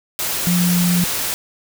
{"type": "tone in noise", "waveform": "sine", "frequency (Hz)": 176.4, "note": "F3", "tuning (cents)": 18, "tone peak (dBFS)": -14, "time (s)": [0.47, 1.04], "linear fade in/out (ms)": 0, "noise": "white", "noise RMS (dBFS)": -22, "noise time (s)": [0.19, 1.34], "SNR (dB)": 5, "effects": []}